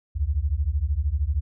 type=beating tone pair; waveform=sine; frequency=66.3 / 79.3 Hz; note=C2 / D#2; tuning=+23 / +33 cents; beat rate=13 Hz; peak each=-24 dBFS; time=0.15-1.41 s; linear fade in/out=20 ms; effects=none